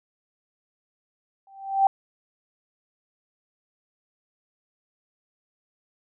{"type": "tone with exponential growth", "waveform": "sine", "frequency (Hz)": 781, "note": "G5", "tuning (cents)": -7, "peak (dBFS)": -12, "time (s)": [1.47, 1.87], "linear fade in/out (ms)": 2, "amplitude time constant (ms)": 86, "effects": []}